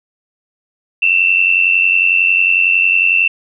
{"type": "tone pair together", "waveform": "sine", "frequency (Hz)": [2637, 2728], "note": ["E7", "F7"], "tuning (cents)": [0, -41], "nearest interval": "minor second", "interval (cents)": 59, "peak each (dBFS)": -12, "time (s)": [1.02, 3.28], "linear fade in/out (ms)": 5, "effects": []}